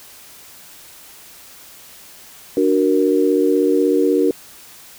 sine chord, D augmented, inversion none, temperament equal, 293.7 / 370 / 466.2 Hz, D4 / F#4 / A#4, 0 / 0 / 0 cents, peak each -17 dBFS, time 2.57-4.31 s, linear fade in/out 2 ms, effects white hiss -42 dBFS RMS until 4.98 s

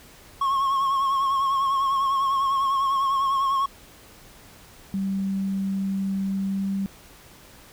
triangle tone with vibrato, 1088 Hz, C#6, 33 cents flat, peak -18 dBFS, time 0.41-3.66 s, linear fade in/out 5 ms, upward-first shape triangle, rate 10 Hz, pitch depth 54 cents each way
sine tone with pitch glide, 194.3 to 195.54 Hz, G3 to G3, -15 to -4 cents, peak -23 dBFS, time 4.94-6.86 s, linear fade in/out 0 ms, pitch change +11 cents, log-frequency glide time 6.41-6.71 s
effects pink hiss -49 dBFS RMS until 7.72 s

